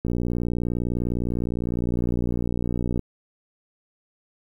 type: click train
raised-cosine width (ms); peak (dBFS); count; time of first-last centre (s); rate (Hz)
3; -13; 177; 0.05-2.993; 59.8
effects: 9-bit